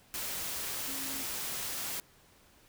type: tone in noise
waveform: sine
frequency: 270 Hz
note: C#4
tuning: 45 cents flat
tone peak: -45 dBFS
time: 0.88-1.23 s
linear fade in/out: 0 ms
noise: white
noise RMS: -37 dBFS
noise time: 0.14-2 s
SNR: -11 dB
effects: pink hiss -62 dBFS RMS until 2.68 s